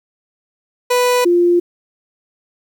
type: tone pair in turn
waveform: 30% pulse / sine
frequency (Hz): 493.9 / 349.2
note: B4 / F4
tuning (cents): 0 / 0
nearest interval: tritone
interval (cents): 600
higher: first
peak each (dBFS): -9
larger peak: neither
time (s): 0.9-1.25 / 1.25-1.6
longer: neither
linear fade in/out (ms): 10
effects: 8-bit